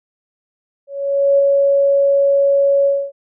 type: tone with ADSR envelope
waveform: sine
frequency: 558 Hz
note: C#5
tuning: 11 cents sharp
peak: -8 dBFS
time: 0.87-3.12 s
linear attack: 520 ms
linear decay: 7 ms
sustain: -2 dB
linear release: 260 ms
effects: none